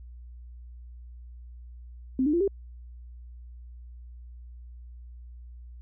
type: tone with pitch steps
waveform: sine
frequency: 260.6 / 299.4 / 343.9 / 395 Hz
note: C4 / D4 / F4 / G4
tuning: -7 / +33 / -27 / +13 cents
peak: -21 dBFS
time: 2.19-2.478 s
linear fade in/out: 2 ms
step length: 72 ms
effects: added 60 Hz sine -42 dBFS peak until 5.81 s